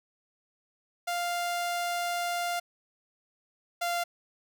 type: tone pair in turn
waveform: sawtooth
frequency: 698.5 / 694.1 Hz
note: F5 / F5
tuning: 0 / -11 cents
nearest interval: unison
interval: 11 cents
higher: first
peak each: -25 / -24 dBFS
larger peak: second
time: 1.07-2.6 / 3.81-4.04 s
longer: first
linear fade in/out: 10 ms
effects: none